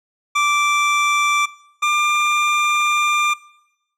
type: tone pair in turn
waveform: 25% pulse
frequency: 1172 / 1193.9 Hz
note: D6 / D6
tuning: -4 / +28 cents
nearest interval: unison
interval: 32 cents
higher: second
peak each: -11 dBFS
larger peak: neither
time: 0.35-1.46 / 1.82-3.34 s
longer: second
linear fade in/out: 10 ms
effects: noise-tail reverb RT60 0.9 s tail -21 dB re dry + low-pass 7000 Hz 12 dB/octave